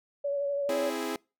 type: tone with vibrato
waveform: sine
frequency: 566 Hz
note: C#5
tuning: 36 cents sharp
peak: -27 dBFS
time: 0.24-0.9 s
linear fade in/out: 10 ms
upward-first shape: sine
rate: 12 Hz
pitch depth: 22 cents each way
type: chord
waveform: sawtooth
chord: C augmented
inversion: none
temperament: equal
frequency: 261.6 / 329.6 / 415.3 Hz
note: C4 / E4 / G#4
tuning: 0 / 0 / 0 cents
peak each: -32 / -31 / -31 dBFS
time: 0.69-1.16 s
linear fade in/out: 2 ms
effects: noise-tail reverb RT60 0.3 s tail -26 dB re dry